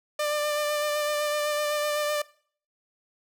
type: tone with vibrato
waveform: sawtooth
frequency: 595 Hz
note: D5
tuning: 22 cents sharp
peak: -21 dBFS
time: 0.19-2.22 s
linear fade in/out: 5 ms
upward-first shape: sine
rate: 7.9 Hz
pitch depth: 17 cents each way
effects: noise-tail reverb RT60 0.5 s tail -21 dB re dry